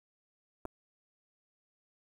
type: clicks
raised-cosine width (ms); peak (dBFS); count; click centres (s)
1; -25 / -29; 2; 0.653 / 0.656
effects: 9-bit